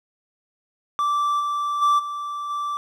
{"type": "tone with level steps", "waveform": "triangle", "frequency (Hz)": 1168, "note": "D6", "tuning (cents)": -10, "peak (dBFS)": [-17, -20, -13, -25, -22], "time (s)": [0.99, 2.77], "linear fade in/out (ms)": 0, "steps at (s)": [1.39, 1.81, 1.98, 2.49], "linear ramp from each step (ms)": 20, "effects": []}